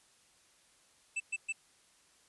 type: tone bursts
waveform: square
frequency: 2645 Hz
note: E7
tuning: 5 cents sharp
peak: -33 dBFS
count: 3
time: 1.16-1.526 s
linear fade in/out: 10 ms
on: 42 ms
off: 120 ms
effects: white hiss -66 dBFS RMS until 2.28 s + resampled to 24000 Hz